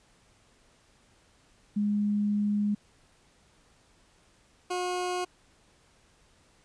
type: tone pair in turn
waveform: sine / 20% pulse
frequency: 206.7 / 360.7 Hz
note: G#3 / F#4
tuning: -8 / -44 cents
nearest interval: minor seventh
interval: 964 cents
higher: second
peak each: -24 dBFS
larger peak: neither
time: 1.76-2.75 / 4.7-5.25 s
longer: first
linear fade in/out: 10 ms
effects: pink hiss -63 dBFS RMS until 6.64 s + resampled to 22050 Hz